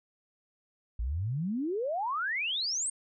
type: exponential sweep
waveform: sine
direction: up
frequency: 52.4 to 8780 Hz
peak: -29 dBFS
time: 0.99-2.9 s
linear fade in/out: 5 ms
effects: none